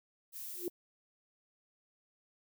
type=noise; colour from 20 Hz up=violet; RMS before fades=-44 dBFS; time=0.32-0.7 s; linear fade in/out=50 ms
type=tone with exponential growth; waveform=sine; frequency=352.9 Hz; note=F4; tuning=18 cents sharp; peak=-30 dBFS; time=0.53-0.68 s; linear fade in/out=1 ms; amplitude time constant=31 ms
effects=none